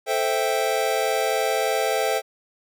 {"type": "chord", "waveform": "square", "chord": "A minor seventh", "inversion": "none", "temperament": "equal", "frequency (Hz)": [440, 523.3, 659.3, 784], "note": ["A4", "C5", "E5", "G5"], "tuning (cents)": [0, 0, 0, 0], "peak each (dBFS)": -27, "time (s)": [0.06, 2.22], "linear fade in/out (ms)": 50, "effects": []}